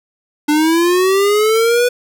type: linear sweep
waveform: square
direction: up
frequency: 293.7 to 493.9 Hz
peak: -11 dBFS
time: 0.48-1.89 s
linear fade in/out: 10 ms
effects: none